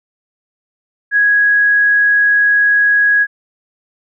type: tone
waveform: sine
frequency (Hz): 1661.2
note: G#6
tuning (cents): 0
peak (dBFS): -8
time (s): 1.11-3.27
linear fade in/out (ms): 50
effects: none